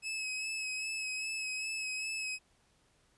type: tone with vibrato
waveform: sawtooth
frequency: 2574 Hz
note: E7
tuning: 42 cents flat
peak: -32 dBFS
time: 0.02-2.39 s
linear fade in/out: 50 ms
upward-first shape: sine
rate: 2.5 Hz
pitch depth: 28 cents each way
effects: pink hiss -70 dBFS RMS until 3.17 s + resampled to 24000 Hz